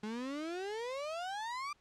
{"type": "exponential sweep", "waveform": "35% pulse", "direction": "up", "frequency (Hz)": [207.7, 1201], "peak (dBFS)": -36, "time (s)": [0.03, 1.73], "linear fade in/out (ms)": 5, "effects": ["pink hiss -71 dBFS RMS until 1.8 s", "low-pass 6000 Hz 12 dB/octave"]}